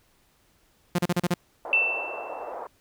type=tone bursts; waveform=sawtooth; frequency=175.9 Hz; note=F3; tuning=13 cents sharp; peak=-17 dBFS; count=6; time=0.95-1.341 s; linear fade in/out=5 ms; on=36 ms; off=35 ms
type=band-pass noise; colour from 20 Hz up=white; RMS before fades=-36 dBFS; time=1.65-2.67 s; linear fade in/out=2 ms; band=460 to 860 Hz; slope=24 dB/octave
type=tone with exponential decay; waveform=sine; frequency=2671 Hz; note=E7; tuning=22 cents sharp; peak=-16 dBFS; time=1.73-2.52 s; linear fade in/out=1 ms; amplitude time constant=170 ms
effects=pink hiss -64 dBFS RMS until 2.8 s